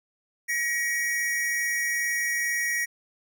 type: tone pair together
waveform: square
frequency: 1904.7 / 2247 Hz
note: A#6 / C#7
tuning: +37 / +23 cents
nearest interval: minor third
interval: 286 cents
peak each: -26 / -33 dBFS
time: 0.48-2.86 s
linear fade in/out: 20 ms
effects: none